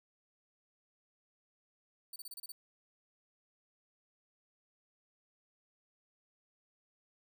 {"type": "tone bursts", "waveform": "5% pulse", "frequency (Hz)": 4531, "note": "C#8", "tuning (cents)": 37, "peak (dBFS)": -37, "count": 7, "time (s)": [2.13, 2.52], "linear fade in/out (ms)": 5, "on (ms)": 30, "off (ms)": 30, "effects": []}